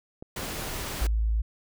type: clicks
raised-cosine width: 2 ms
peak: -26 dBFS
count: 3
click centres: 0.225 / 0.433 / 0.596 s
type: noise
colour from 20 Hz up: pink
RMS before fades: -34 dBFS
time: 0.36-1.07 s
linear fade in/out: 5 ms
type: tone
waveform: sine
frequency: 54.8 Hz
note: A1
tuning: 6 cents flat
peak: -22 dBFS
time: 1.01-1.42 s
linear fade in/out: 10 ms
effects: none